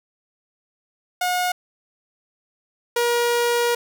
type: tone pair in turn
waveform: sawtooth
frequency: 722 / 476.6 Hz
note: F#5 / A#4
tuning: -43 / +38 cents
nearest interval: perfect fifth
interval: 719 cents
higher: first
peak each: -16 / -14 dBFS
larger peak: second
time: 1.21-1.52 / 2.96-3.75 s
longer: second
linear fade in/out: 5 ms
effects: none